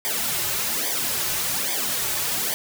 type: noise with flanger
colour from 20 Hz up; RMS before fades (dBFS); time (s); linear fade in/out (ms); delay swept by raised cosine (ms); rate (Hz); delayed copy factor
white; -25; 0.05-2.54; 0; 0.72 to 4.32; 1.2; -0.85
effects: none